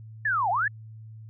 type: linear two-way sweep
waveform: sine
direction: down then up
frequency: 1800 to 681 to 1800 Hz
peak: -22 dBFS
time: 0.25-0.68 s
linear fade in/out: 5 ms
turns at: 0.5 s
effects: added 110 Hz sine -41 dBFS peak until 1.29 s